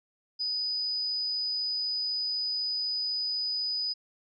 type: tone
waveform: sine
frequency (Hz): 4978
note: D#8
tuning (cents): 0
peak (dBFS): -28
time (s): 0.39-3.94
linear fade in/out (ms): 20
effects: none